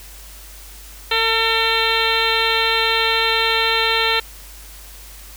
harmonic tone, 451 Hz, A4, 43 cents sharp, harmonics 1 / 2 / 3 / 4 / 5 / 6 / 7 / 8 / 9, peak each -24 / -24 / -24 / -24 / -24 / -24 / -24 / -24 / -24 dBFS, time 1.11-4.2 s, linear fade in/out 5 ms, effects added 50 Hz sine -39 dBFS peak until 5.36 s + white hiss -41 dBFS RMS until 5.36 s

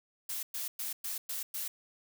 blue noise bursts, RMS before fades -37 dBFS, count 6, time 0.29-1.68 s, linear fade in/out 5 ms, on 140 ms, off 110 ms, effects none

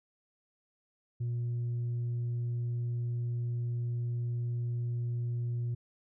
sine tone with tanh clipping, 119.7 Hz, A#2, 46 cents sharp, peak -31 dBFS, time 1.2-5.75 s, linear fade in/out 10 ms, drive 1 dB, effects none

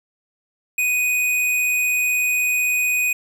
square tone, 2489 Hz, D#7, in tune, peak -18 dBFS, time 0.78-3.13 s, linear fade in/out 5 ms, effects none

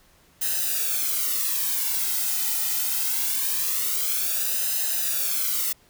blue noise with flanger, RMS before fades -25 dBFS, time 0.41-5.73 s, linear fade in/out 10 ms, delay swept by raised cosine 0.88 to 1.81 ms, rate 0.23 Hz, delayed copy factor -0.8, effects pink hiss -58 dBFS RMS until 5.89 s

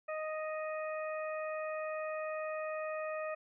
harmonic tone, 622.3 Hz, D#5, in tune, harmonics 1 / 2 / 3 / 4, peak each -37 / -43 / -47 / -48 dBFS, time 0.08-3.35 s, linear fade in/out 10 ms, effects none

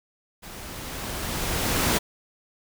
pink noise with level ramp, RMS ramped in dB -41 to -21 dBFS, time 0.42-1.99 s, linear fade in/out 20 ms, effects none

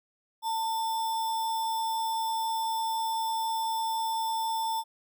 sine tone with sample-and-hold, 897 Hz, A5, 33 cents sharp, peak -27 dBFS, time 0.42-4.84 s, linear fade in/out 50 ms, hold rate 4410 Hz, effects none

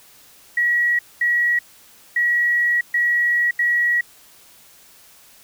sine tone bursts at uneven times, 1918 Hz, A#6, 49 cents sharp, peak -15 dBFS, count 5, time 0.57-0.99 / 1.21-1.59 / 2.16-2.81 / 2.94-3.51 / 3.59-4.01 s, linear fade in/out 5 ms, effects white hiss -49 dBFS RMS until 5.43 s

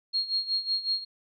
sine tone with tremolo, 4265 Hz, C8, 32 cents sharp, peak -23 dBFS, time 0.13-1.05 s, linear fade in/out 20 ms, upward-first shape sine, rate 5.4 Hz, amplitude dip 80%, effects none

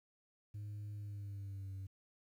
sine tone with pitch glide, 103.9 to 96.38 Hz, G#2 to G2, +1 to -29 cents, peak -40 dBFS, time 0.54-1.87 s, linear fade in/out 10 ms, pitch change -130 cents, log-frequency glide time 0.94-1.72 s, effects tanh soft clip ceiling -42 dBFS + 12-bit

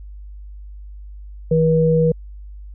sine tone pair together, 160.8 / 481.9 Hz, E3 / B4, -43 / -43 cents, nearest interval octave + perfect fifth, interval 1900 cents, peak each -15 dBFS, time 1.51-2.12 s, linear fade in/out 5 ms, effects added 50 Hz sine -33 dBFS peak until 2.74 s

